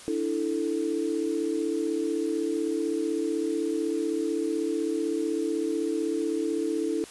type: chord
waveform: sine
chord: D suspended second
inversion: none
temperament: equal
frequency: 293.7 / 329.6 / 440 Hz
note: D4 / E4 / A4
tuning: 0 / 0 / 0 cents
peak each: -31 / -28 / -30 dBFS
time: 0.08-7.04 s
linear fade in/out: 0 ms
effects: white hiss -46 dBFS RMS until 7.1 s + resampled to 24000 Hz